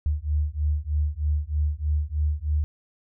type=beating tone pair; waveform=sine; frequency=73.42 / 76.62 Hz; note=D2 / D#2; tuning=0 / -26 cents; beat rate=3.2 Hz; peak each=-25 dBFS; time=0.06-2.64 s; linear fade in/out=0 ms; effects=none